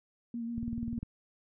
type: tone with vibrato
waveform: sine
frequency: 233.1 Hz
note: A#3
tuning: in tune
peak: -34 dBFS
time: 0.34-0.99 s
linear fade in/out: 2 ms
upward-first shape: sine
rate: 7.2 Hz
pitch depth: 27 cents each way
type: click train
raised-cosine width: 5 ms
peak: -26 dBFS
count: 10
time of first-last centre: 0.58-1.03 s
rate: 20 Hz
effects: none